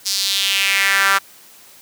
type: tone with high-pass filter sweep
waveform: sawtooth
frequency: 196 Hz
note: G3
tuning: in tune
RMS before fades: -17 dBFS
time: 0.05-1.19 s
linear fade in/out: 20 ms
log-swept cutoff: 5200 to 1300 Hz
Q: 3
effects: white hiss -45 dBFS RMS until 1.81 s + high-pass 100 Hz 12 dB/octave